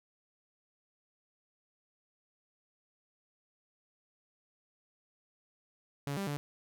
sawtooth tone with pitch steps, 141.6 / 197.4 / 144.9 Hz, C#3 / G3 / D3, +37 / +12 / -23 cents, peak -30 dBFS, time 6.07-6.37 s, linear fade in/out 0 ms, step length 100 ms, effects none

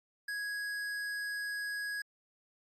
sine tone with tanh clipping, 1661.2 Hz, G#6, in tune, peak -37 dBFS, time 0.28-2.02 s, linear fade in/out 5 ms, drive 15 dB, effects AAC 64 kbps

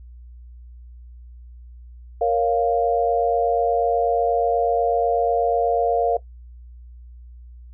sine chord, Bb minor, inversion none, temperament equal, 466.2 / 554.4 / 698.5 Hz, Bb4 / Db5 / F5, 0 / 0 / 0 cents, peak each -20 / -24 / -20 dBFS, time 2.21-6.17 s, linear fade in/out 5 ms, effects noise-tail reverb RT60 0.1 s tail -17 dB re dry + added 60 Hz sine -39 dBFS peak until 7.73 s

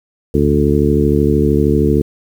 harmonic tone with a mistuned harmonic, 73 Hz, D2, 10 cents flat, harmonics 1 / 2 / 3 / 4 / 5 / 6, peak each -17 / -17 / -17 / -17 / -17 / -17 dBFS, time 0.34-2.02 s, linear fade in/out 5 ms, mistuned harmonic 1, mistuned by +55 cents, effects 7-bit

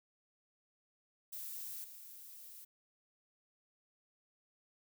violet noise with level steps, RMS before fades -45 / -53 dBFS, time 1.32-2.65 s, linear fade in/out 10 ms, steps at 1.84 s, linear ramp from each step 2 ms, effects none

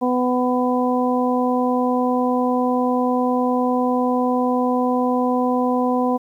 harmonic tone, 249.9 Hz, B3, 21 cents sharp, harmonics 1 / 2 / 3 / 4, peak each -19 / -22 / -24 / -25 dBFS, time 0.01-6.18 s, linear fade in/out 20 ms, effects 9-bit

